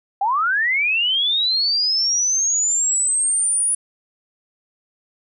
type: linear sweep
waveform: sine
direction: up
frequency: 755 to 9820 Hz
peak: -16 dBFS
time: 0.21-3.75 s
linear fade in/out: 5 ms
effects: none